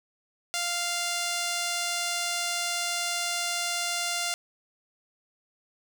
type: tone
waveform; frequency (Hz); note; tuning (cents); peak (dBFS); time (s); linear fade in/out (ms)
5% pulse; 697; F5; -4; -16; 0.54-4.34; 0
effects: none